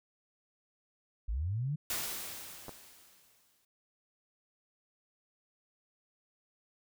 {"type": "linear sweep", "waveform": "sine", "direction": "up", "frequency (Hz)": [46.37, 155.56], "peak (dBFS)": -31, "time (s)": [1.28, 1.76], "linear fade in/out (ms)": 10}
{"type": "noise with exponential decay", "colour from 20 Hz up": "white", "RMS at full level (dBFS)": -34, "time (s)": [1.9, 3.65], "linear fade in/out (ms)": 2, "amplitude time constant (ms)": 380}
{"type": "clicks", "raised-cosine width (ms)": 1, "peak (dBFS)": -30, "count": 2, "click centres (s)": [2.683, 2.693]}
{"effects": []}